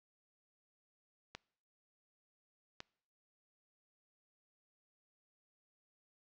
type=clicks; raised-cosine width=0.2 ms; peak=-26 dBFS; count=2; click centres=1.35 / 2.804 s; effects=noise-tail reverb RT60 0.7 s tail -26 dB re dry + low-pass 6000 Hz 12 dB/octave